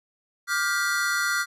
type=chord; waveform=square; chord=G dominant seventh; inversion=second; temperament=just; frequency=1176 / 1411.2 / 1568 / 1960 Hz; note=D6 / F6 / G6 / B6; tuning=+2 / +18 / 0 / -14 cents; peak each=-32 / -26 / -31 / -31 dBFS; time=0.47-1.46 s; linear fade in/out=50 ms; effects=resampled to 32000 Hz